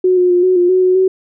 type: tone with pitch steps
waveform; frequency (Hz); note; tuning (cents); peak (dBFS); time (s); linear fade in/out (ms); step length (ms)
sine; 368 / 360.5 / 355 / 369.6 / 353.6 / 370.7 / 367.9 / 376.3; F#4 / F#4 / F4 / F#4 / F4 / F#4 / F#4 / F#4; -9 / -45 / +28 / -2 / +22 / +3 / -10 / +29; -8; 0.04-1.08; 5; 130
effects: none